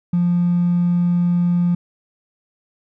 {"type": "tone with hard clipping", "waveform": "triangle", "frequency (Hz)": 174.9, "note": "F3", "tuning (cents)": 3, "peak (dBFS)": -14, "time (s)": [0.13, 1.75], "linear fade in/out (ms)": 5, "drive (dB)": 3, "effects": []}